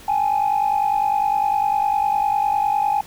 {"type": "tone pair together", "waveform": "sine", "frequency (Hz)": [803, 852.9], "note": ["G5", "G#5"], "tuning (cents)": [41, 46], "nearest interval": "minor second", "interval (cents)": 105, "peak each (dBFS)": -18, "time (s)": [0.08, 3.01], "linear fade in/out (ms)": 5, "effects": ["tanh soft clip ceiling -12 dBFS", "pink hiss -43 dBFS RMS until 3.06 s"]}